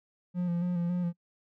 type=tone with vibrato; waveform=triangle; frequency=175.2 Hz; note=F3; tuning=6 cents sharp; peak=-25 dBFS; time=0.34-1.13 s; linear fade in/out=50 ms; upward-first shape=square; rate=3.6 Hz; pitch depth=29 cents each way; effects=noise-tail reverb RT60 0.1 s tail -26 dB re dry